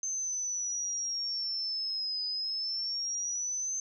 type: exponential two-way sweep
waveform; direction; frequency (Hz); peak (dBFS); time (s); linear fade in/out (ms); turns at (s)
sine; down then up; 6272 to 4978 to 6272; -31; 0.03-3.8; 2; 2.26
effects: none